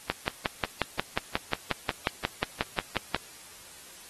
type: click train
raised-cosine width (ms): 0.3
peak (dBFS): -9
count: 18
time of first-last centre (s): 0.1-3.147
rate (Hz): 5.58
effects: white hiss -49 dBFS RMS until 4.09 s + AAC 32 kbps